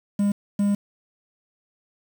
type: tone bursts at uneven times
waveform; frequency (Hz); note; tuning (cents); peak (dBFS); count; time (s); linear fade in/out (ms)
triangle; 202.7; G#3; -42; -16; 2; 0.19-0.32 / 0.59-0.75; 5
effects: 7-bit